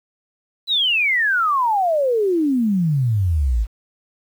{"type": "exponential sweep", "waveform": "sine", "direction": "down", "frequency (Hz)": [4033, 50.1], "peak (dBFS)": -15, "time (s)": [0.67, 3.67], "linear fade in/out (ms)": 50, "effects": ["8-bit"]}